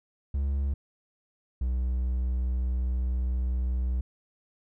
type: tone pair in turn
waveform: triangle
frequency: 69.3 / 62.47 Hz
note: C#2 / B1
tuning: 0 / +20 cents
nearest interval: major second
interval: 180 cents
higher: first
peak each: -23 dBFS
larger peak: neither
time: 0.34-0.74 / 1.61-4.01 s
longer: second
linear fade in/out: 5 ms
effects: none